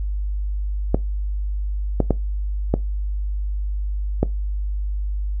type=clicks; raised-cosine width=2 ms; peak=-3 dBFS; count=5; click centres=0.945 / 2.003 / 2.107 / 2.74 / 4.23 s; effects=noise-tail reverb RT60 0.2 s tail -20 dB re dry + added 50 Hz sine -21 dBFS peak until 5.4 s